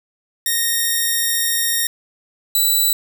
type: tone pair in turn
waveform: 5% pulse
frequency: 1854 / 3964 Hz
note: A#6 / B7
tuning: -10 / +6 cents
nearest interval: octave + minor second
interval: 1316 cents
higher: second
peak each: -6 dBFS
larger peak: neither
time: 0.46-1.87 / 2.55-2.93 s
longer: first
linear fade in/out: 2 ms
effects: none